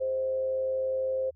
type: tone with frequency modulation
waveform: sine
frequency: 523.3 Hz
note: C5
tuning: in tune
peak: -26 dBFS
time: 0-1.31 s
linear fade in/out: 20 ms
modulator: 112 Hz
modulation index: 0.25
effects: added 79 Hz sine -56 dBFS peak until 1.35 s